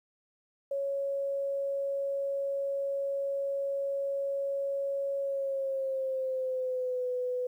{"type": "tone with pitch glide", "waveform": "sine", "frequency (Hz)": [554.4, 499.7], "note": ["C#5", "B4"], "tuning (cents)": [0, 20], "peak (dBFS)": -29, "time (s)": [0.71, 7.47], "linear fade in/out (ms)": 5, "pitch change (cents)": -180, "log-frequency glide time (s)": [5.2, 7.08], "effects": ["11-bit"]}